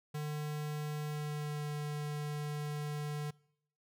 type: tone with pitch glide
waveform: square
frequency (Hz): 150 to 148.45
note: D3 to D3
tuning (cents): +37 to +19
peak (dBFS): -37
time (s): 0.14-3.31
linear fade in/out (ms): 10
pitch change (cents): -18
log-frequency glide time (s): 1.06-1.67
effects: noise-tail reverb RT60 0.7 s tail -24 dB re dry